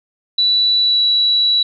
sine tone with pitch glide, 3951 to 3924 Hz, B7 to B7, 0 to -12 cents, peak -11 dBFS, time 0.38-1.63 s, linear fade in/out 5 ms, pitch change -12 cents, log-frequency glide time 0.8-1.02 s, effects none

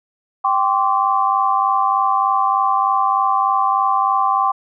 sine chord, G suspended fourth, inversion none, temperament equal with one note detuned, 784 / 1046.5 / 1149.8 Hz, G5 / C6 / D6, 0 / 0 / -37 cents, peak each -18 dBFS, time 0.44-4.52 s, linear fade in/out 10 ms, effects none

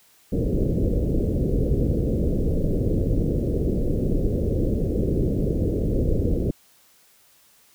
pink low-pass noise, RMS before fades -22 dBFS, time 0.32-6.51 s, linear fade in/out 5 ms, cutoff 520 Hz, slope 48 dB/octave, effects white hiss -57 dBFS RMS until 7.74 s

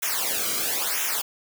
white noise with flanger, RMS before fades -26 dBFS, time 0.02-1.22 s, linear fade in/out 10 ms, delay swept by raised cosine 0.22 to 1.14 ms, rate 1 Hz, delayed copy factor -0.95, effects none

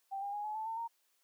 sine tone with pitch steps, 783 / 805 / 827.6 / 850.9 / 874.8 / 899.4 / 924.7 Hz, G5 / G5 / G#5 / G#5 / A5 / A5 / A#5, -2 / +46 / -6 / +42 / -10 / +38 / -14 cents, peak -36 dBFS, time 0.11-0.88 s, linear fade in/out 20 ms, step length 110 ms, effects white hiss -75 dBFS RMS until 1.23 s + high-pass 400 Hz 12 dB/octave

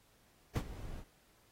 brown noise with ADSR envelope, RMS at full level -28 dBFS, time 0.55-1.05 s, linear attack 11 ms, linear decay 61 ms, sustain -17 dB, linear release 59 ms, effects pink hiss -69 dBFS RMS until 1.51 s + AAC 48 kbps

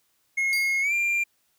triangle tone with pitch glide, 2161 to 2384 Hz, C#7 to D7, -45 to +25 cents, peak -20 dBFS, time 0.37-1.24 s, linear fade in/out 10 ms, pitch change +170 cents, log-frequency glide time 0.81-0.93 s
sawtooth tone with exponential decay, 4730 Hz, D8, 12 cents sharp, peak -24 dBFS, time 0.53-1.04 s, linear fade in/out 0 ms, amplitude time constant 110 ms
effects white hiss -69 dBFS RMS until 1.58 s

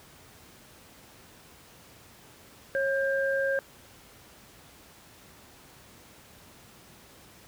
sine tone pair together, 546 / 1594.2 Hz, C#5 / G6, -26 / +29 cents, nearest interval octave + perfect fifth, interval 1855 cents, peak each -26 / -29 dBFS, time 2.75-3.59 s, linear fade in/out 0 ms, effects pink hiss -53 dBFS RMS until 7.47 s + high-pass 60 Hz 12 dB/octave

